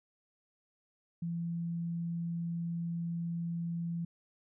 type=tone; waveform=sine; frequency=169.2 Hz; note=E3; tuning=45 cents sharp; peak=-33 dBFS; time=1.22-4.05 s; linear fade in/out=5 ms; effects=none